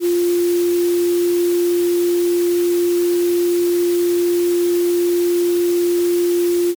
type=tone in noise; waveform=sine; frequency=349.2 Hz; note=F4; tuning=in tune; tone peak=-13 dBFS; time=0-6.75 s; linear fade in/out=50 ms; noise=white; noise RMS=-31 dBFS; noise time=0-6.75 s; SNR=+15 dB; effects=MP3 96 kbps